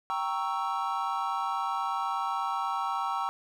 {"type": "chord", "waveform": "triangle", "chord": "G diminished seventh", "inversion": "none", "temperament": "equal", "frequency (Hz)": [784, 932.3, 1108.7, 1318.5], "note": ["G5", "Bb5", "Db6", "Fb6"], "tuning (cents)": [0, 0, 0, 0], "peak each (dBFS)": -32, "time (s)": [0.1, 3.29], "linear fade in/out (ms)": 0, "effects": []}